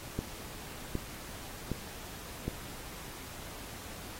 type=click train; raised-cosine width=3 ms; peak=-19 dBFS; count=4; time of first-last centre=0.19-2.48 s; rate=1.31 Hz; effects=pink hiss -46 dBFS RMS until 4.19 s + AAC 48 kbps